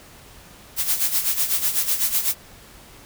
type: noise with tremolo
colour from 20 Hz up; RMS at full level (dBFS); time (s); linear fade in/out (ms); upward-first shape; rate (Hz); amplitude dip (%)
blue; -19; 0.76-2.35; 50; sine; 8; 70
effects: pink hiss -46 dBFS RMS until 3.05 s